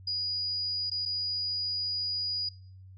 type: tone with dropouts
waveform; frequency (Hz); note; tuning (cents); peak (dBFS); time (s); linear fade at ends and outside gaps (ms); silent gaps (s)
sine; 4903; D#8; -26; -29; 0.07-2.49; 5; 0.9-0.914 / 1.054-1.058
effects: noise-tail reverb RT60 0.5 s tail -21 dB re dry + added 94 Hz sine -47 dBFS peak until 2.97 s